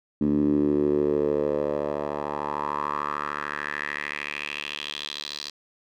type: tone with band-pass filter sweep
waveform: 10% pulse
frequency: 73.4 Hz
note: D2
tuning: in tune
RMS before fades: -27 dBFS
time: 0.21-5.5 s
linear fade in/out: 5 ms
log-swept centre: 250 to 4500 Hz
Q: 3.9
effects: none